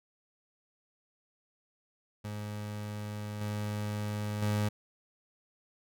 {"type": "tone with level steps", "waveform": "30% pulse", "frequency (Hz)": 104.8, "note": "G#2", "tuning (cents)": 16, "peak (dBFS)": [-34, -30, -25], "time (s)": [2.24, 4.69], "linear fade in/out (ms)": 10, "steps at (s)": [3.41, 4.42], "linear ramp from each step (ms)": 2, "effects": []}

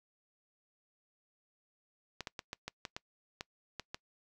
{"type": "clicks", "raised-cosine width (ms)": 0.2, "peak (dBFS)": -22, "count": 10, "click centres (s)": [2.207, 2.272, 2.392, 2.531, 2.68, 2.852, 2.965, 3.409, 3.797, 3.945], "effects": ["noise-tail reverb RT60 0.1 s tail -24 dB re dry"]}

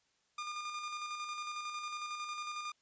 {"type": "tone with tremolo", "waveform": "sawtooth", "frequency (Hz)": 1210, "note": "D#6", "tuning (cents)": -49, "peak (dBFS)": -34, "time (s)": [0.38, 2.72], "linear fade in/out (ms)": 5, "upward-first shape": "square", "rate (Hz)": 11, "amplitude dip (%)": 35, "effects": ["white hiss -75 dBFS RMS until 2.81 s", "resampled to 16000 Hz"]}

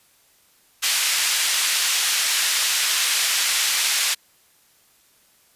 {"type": "band-pass noise", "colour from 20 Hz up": "pink", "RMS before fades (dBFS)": -21, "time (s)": [0.82, 4.15], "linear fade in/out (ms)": 20, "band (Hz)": [2300, 11000], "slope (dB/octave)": 12, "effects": ["white hiss -58 dBFS RMS until 5.55 s", "resampled to 32000 Hz"]}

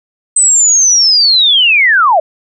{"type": "linear sweep", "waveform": "sine", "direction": "down", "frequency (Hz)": [8190, 587.3], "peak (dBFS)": -5, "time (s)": [0.36, 2.2], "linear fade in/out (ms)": 5, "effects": []}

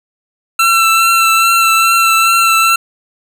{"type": "tone with vibrato", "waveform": "25% pulse", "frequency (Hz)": 1343, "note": "E6", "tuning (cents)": 32, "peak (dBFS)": -4, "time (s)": [0.59, 2.76], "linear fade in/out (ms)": 5, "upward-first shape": "triangle", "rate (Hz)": 2.4, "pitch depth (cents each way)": 21, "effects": []}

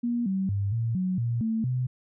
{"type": "tone with pitch steps", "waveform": "sine", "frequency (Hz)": [238.3, 191.5, 99.8, 114.9, 184.9, 117.9, 223.1, 126.4], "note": ["A#3", "G3", "G2", "A#2", "F#3", "A#2", "A3", "B2"], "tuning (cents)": [38, -40, 32, -25, -1, 20, 24, 41], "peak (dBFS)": -24, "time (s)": [0.03, 1.87], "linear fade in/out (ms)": 10, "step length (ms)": 230, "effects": []}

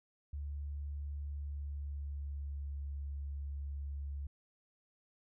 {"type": "tone with pitch glide", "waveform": "sine", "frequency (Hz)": [72, 70.64], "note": ["D2", "C#2"], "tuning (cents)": [-34, 33], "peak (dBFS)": -38, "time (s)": [0.33, 4.27], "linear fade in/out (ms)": 5, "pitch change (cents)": -33, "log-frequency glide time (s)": [1.3, 2.77], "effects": []}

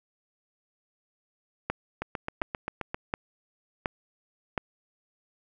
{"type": "two click trains", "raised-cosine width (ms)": 0.5, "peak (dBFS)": [-12, -16], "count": [5, 8], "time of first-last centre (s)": [[1.7, 4.578], [2.02, 2.945]], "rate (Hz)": [1.39, 7.57], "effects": []}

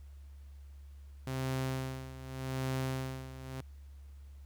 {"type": "tone with tremolo", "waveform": "sawtooth", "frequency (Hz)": 131.4, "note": "C3", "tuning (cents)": 8, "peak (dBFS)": -28, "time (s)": [1.27, 3.61], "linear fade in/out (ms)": 2, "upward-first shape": "sine", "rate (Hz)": 0.84, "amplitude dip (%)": 80, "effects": ["added 70 Hz sine -48 dBFS peak until 4.45 s", "pink hiss -70 dBFS RMS until 4.45 s"]}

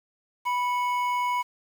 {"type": "tone pair together", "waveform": "triangle", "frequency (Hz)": [984.4, 2210], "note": ["B5", "C#7"], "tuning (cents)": [-6, -6], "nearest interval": "octave + major second", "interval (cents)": 1400, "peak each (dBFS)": [-22, -32], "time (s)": [0.45, 1.43], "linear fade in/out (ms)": 20, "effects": ["8-bit"]}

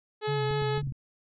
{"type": "harmonic tone", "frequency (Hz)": 426.9, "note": "G#4", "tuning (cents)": 48, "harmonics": [1, 2, 3, 4, 5, 6, 7, 8, 9, 10], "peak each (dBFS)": [-29, -35, -40, -41, -45, -47, -47, -45, -48, -49], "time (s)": [0.21, 0.82], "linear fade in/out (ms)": 50}
{"type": "tone with vibrato", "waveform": "sine", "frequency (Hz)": 136.6, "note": "C#3", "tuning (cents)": -25, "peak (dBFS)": -29, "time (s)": [0.27, 0.92], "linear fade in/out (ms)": 20, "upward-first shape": "sine", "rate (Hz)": 4.2, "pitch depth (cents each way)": 82}
{"type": "clicks", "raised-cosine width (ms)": 5, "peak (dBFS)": -27, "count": 6, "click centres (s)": [0.51, 0.622, 0.778, 0.829, 0.873, 0.921]}
{"effects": []}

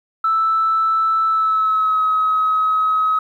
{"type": "tone with pitch glide", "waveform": "sine", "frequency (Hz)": [1318, 1274.6], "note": ["E6", "D#6"], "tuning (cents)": [-1, 41], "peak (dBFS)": -13, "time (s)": [0.24, 3.19], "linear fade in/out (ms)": 5, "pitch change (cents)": -58, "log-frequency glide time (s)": [1.27, 2.02], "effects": ["tanh soft clip ceiling -9 dBFS", "9-bit"]}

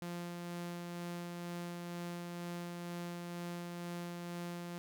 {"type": "tone with tremolo", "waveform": "sawtooth", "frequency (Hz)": 173.7, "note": "F3", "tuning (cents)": -9, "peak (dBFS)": -36, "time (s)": [0.02, 4.78], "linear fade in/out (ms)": 0, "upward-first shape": "sine", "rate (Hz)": 2.1, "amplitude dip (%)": 25, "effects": []}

